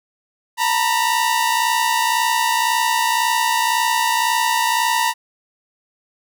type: tone pair together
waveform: sawtooth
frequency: 910.1 / 972 Hz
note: A#5 / B5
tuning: -42 / -28 cents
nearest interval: minor second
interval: 114 cents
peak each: -15 dBFS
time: 0.57-5.14 s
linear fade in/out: 50 ms
effects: none